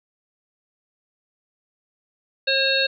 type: harmonic tone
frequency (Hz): 539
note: C#5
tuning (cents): -49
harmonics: 1 / 3 / 5 / 7 / 8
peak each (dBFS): -24 / -24 / -24 / -24 / -24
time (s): 2.47-2.87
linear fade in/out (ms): 10
effects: none